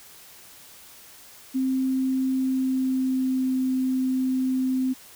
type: tone with pitch glide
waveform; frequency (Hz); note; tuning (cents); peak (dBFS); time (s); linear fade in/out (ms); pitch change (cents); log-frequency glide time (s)
sine; 262.1 to 259.2; C4 to C4; +3 to -16; -21; 1.54-4.94; 20; -19; 2.3-3.56
effects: white hiss -48 dBFS RMS until 5.15 s